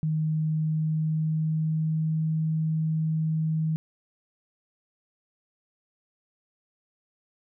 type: tone with pitch glide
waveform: sine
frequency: 156.3 to 158.3 Hz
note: D#3 to D#3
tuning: +8 to +30 cents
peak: -23 dBFS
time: 0.03-3.76 s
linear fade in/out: 0 ms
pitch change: +22 cents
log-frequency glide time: 0.49-2.26 s
effects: none

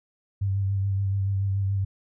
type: tone with vibrato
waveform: sine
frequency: 98 Hz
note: G2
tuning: in tune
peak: -22 dBFS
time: 0.41-1.85 s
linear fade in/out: 10 ms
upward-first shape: sine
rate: 7 Hz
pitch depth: 27 cents each way
effects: none

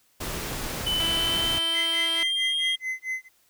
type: noise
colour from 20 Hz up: pink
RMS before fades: -32 dBFS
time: 0.2-1.59 s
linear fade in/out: 10 ms
type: tone with pitch glide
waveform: triangle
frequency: 3017 to 3234 Hz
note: F#7 to G#7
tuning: +33 to -47 cents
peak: -22 dBFS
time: 0.86-2.76 s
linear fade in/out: 10 ms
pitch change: +120 cents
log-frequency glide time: 0.97-2.6 s
type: tone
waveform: 5% pulse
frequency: 330 Hz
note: E4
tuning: 2 cents sharp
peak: -20 dBFS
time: 1-2.23 s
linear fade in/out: 0 ms
type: tone with tremolo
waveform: triangle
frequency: 2045 Hz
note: C7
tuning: 40 cents flat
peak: -24 dBFS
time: 1.73-3.29 s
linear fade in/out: 50 ms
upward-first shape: sine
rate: 4.5 Hz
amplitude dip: 100%
effects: white hiss -64 dBFS RMS until 3.49 s

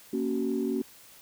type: chord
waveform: sine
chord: F# major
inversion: first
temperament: equal with one note detuned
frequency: 233.1 / 277.2 / 375.4 Hz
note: A#3 / C#4 / F#4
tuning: 0 / 0 / +25 cents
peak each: -30 dBFS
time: 0.13-0.82 s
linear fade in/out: 5 ms
effects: tanh soft clip ceiling -18 dBFS + white hiss -53 dBFS RMS until 1.21 s

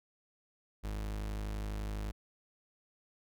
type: tone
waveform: 40% pulse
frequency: 51.91 Hz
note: G#1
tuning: in tune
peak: -35 dBFS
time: 0.83-2.12 s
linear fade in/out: 20 ms
effects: none

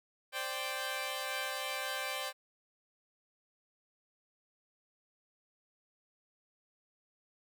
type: chord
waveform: 10% pulse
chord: C suspended second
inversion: none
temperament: equal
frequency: 523.3 / 587.3 / 784 Hz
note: C5 / D5 / G5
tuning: 0 / 0 / 0 cents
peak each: -32 dBFS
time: 0.32-2.33 s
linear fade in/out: 50 ms
effects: none

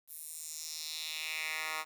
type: tone with high-pass filter sweep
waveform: 10% pulse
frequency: 156.9 Hz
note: D#3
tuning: 15 cents sharp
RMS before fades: -40 dBFS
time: 0.07-1.85 s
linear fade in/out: 50 ms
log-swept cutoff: 12000 to 1300 Hz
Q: 2.3
effects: 10-bit

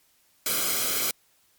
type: noise with comb filter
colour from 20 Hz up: white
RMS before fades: -26 dBFS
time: 0.46-1.11 s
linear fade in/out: 2 ms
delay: 1.1 ms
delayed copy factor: -0.75
effects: white hiss -64 dBFS RMS until 1.58 s + MP3 96 kbps

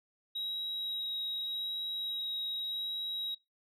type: tone with vibrato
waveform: sine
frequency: 3828 Hz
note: A#7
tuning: 45 cents sharp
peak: -32 dBFS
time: 0.35-3.35 s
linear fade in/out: 10 ms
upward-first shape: sine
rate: 0.85 Hz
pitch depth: 8 cents each way
effects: noise-tail reverb RT60 0.2 s tail -21 dB re dry + tanh soft clip ceiling -32 dBFS

